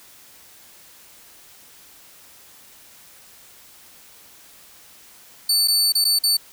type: tone with dropouts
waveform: sawtooth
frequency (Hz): 4500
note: C#8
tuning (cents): +25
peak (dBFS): -13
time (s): 5.49-6.37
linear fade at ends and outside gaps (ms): 5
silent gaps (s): 5.676-5.681 / 5.923-5.951 / 6.044-6.05 / 6.189-6.236
effects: white hiss -48 dBFS RMS until 6.52 s